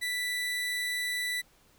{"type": "tone", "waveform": "30% pulse", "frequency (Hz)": 1975.5, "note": "B6", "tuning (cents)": 0, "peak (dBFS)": -27, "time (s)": [0.01, 1.42], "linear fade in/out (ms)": 20, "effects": ["pink hiss -63 dBFS RMS until 1.78 s"]}